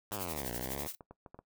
5% pulse exponential two-way sweep, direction down then up, 110.3 to 58.6 to 74.2 Hz, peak -27 dBFS, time 0.11-0.87 s, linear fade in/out 5 ms, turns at 0.52 s
blue noise with tremolo, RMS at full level -38 dBFS, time 0.12-0.95 s, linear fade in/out 2 ms, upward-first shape triangle, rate 12 Hz, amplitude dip 90%
clicks, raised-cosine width 1 ms, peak -34 dBFS, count 7, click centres 0.776 / 0.871 / 1.008 / 1.11 / 1.262 / 1.345 / 1.39 s
effects noise-tail reverb RT60 0.1 s tail -19 dB re dry

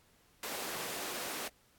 pink high-pass noise, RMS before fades -40 dBFS, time 0.43-1.48 s, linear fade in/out 2 ms, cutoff 340 Hz, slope 12 dB/octave, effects pink hiss -67 dBFS RMS until 1.78 s + AAC 64 kbps

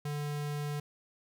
square tone, 146.83 Hz, D3, in tune, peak -34 dBFS, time 0.05-0.8 s, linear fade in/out 5 ms, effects none

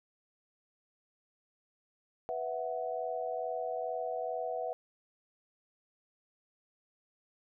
sine chord, B suspended fourth, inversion none, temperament just, 493.9 / 658.5 / 740.8 Hz, B4 / E5 / F#5, 0 / -2 / +2 cents, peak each -38 / -37 / -38 dBFS, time 2.29-4.73 s, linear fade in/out 0 ms, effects none

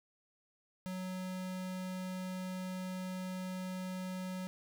square tone, 185 Hz, F#3, in tune, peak -39 dBFS, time 0.86-4.47 s, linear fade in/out 0 ms, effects none

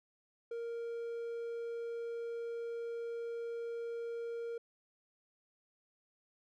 triangle tone, 466.2 Hz, A#4, in tune, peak -36 dBFS, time 0.51-4.58 s, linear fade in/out 5 ms, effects none

